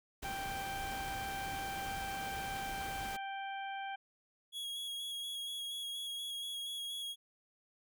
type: noise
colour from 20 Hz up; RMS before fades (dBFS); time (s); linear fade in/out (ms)
pink; -45; 0.22-3.17; 10
type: harmonic tone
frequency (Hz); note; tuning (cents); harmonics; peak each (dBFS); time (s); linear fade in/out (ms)
784; G5; 0; 1 / 2 / 3 / 4; -40 / -46 / -50 / -52; 0.24-3.96; 10
type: tone with vibrato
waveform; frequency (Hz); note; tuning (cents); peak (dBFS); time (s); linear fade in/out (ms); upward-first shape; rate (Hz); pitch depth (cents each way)
45% pulse; 3322; G#7; 0; -39; 4.52-7.16; 50; square; 4.2; 15
effects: none